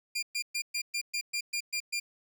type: tone bursts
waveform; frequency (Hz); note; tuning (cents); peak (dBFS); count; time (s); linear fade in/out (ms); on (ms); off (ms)
20% pulse; 2399; D7; +36; -25; 10; 0.15-2; 10; 77; 120
effects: none